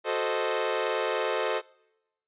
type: chord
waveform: sawtooth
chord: F# diminished seventh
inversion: none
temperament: equal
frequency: 370 / 440 / 523.3 / 622.3 Hz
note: F#4 / A4 / C5 / Eb5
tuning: 0 / 0 / 0 / 0 cents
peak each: -30 / -26 / -27 / -28 dBFS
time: 0.04-1.62 s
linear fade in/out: 50 ms
effects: noise-tail reverb RT60 1.0 s tail -26 dB re dry + resampled to 8000 Hz